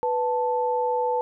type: tone pair together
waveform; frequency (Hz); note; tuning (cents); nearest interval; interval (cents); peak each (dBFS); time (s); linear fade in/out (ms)
sine; 493.9 / 880; B4 / A5; 0 / 0; minor seventh; 1000; -24; 0.03-1.21; 0
effects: none